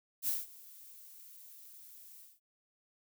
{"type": "noise with ADSR envelope", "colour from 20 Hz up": "violet", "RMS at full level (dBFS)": -32, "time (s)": [0.22, 2.4], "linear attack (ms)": 59, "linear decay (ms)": 180, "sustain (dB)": -22, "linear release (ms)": 200, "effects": []}